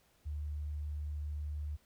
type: tone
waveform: sine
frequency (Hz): 74.4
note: D2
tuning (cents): +23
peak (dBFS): -36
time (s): 0.25-1.77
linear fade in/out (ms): 20
effects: pink hiss -70 dBFS RMS until 1.85 s